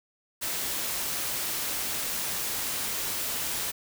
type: noise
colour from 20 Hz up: white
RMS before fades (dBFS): -31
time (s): 0.41-3.72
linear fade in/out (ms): 20
effects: none